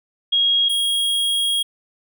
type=tone pair in turn; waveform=sine / square; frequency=3281 / 3281 Hz; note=G#7 / G#7; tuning=-22 / -22 cents; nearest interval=unison; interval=0 cents; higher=neither; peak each=-14 / -18 dBFS; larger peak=first; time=0.32-0.69 / 0.69-1.63 s; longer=second; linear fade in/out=10 ms; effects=none